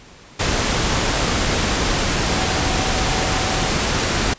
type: tone in noise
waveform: sine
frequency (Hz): 754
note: F#5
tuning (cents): +32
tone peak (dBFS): -29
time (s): 2.29-3.7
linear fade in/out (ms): 10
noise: pink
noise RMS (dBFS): -19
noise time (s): 0.39-4.34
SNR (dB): -13
effects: pink hiss -44 dBFS RMS until 4.38 s + resampled to 16000 Hz

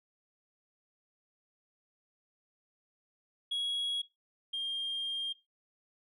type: tone pair in turn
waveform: sine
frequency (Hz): 3322 / 3209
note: G#7 / G7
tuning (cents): 0 / +40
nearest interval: minor second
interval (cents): 60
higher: first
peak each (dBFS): -28 / -30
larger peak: first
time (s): 3.51-4.02 / 4.53-5.33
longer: second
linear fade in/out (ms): 10
effects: noise-tail reverb RT60 0.2 s tail -18 dB re dry + tanh soft clip ceiling -30 dBFS

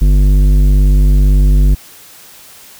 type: tone with tanh clipping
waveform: triangle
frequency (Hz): 49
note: G1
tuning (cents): 0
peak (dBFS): -7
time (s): 0.01-1.75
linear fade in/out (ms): 10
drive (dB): 16
effects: white hiss -38 dBFS RMS until 2.79 s

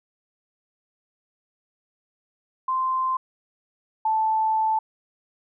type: tone pair in turn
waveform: sine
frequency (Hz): 1041 / 877.4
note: C6 / A5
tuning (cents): -9 / -5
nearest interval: minor third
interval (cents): 296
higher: first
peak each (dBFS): -21 / -19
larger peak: second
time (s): 2.68-3.17 / 4.05-4.79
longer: second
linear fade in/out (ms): 5
effects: none

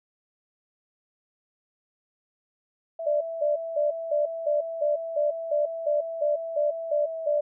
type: tone with pitch glide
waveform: sine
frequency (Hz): 659.3 to 650.6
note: E5 to E5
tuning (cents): 0 to -23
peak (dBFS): -30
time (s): 2.99-7.39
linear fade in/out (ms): 5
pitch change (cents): -23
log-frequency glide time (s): 6.86-7.15
type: tone bursts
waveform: sine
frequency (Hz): 590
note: D5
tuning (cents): +8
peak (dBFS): -21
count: 13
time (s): 3.06-7.41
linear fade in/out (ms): 10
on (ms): 150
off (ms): 200
effects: none

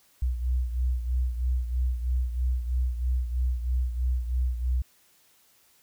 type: beating tone pair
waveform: sine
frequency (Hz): 61.7 / 64.8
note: B1 / C2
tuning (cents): -1 / -16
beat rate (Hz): 3.1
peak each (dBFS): -24 / -30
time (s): 0.22-4.82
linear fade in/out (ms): 5
effects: tanh soft clip ceiling -18 dBFS + white hiss -62 dBFS RMS until 5.82 s

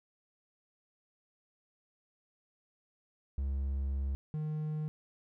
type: tone pair in turn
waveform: triangle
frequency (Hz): 68.4 / 153.55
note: C#2 / D#3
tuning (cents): -23 / -23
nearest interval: octave + major second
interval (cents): 1400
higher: second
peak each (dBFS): -29 / -31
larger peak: first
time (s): 3.38-4.15 / 4.34-4.88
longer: first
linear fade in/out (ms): 0
effects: none

